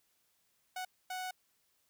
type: tone bursts at uneven times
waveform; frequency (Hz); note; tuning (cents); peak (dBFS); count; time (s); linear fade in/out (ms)
sawtooth; 740; F#5; 0; -34; 2; 0.76-0.85 / 1.1-1.31; 5
effects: white hiss -75 dBFS RMS until 1.89 s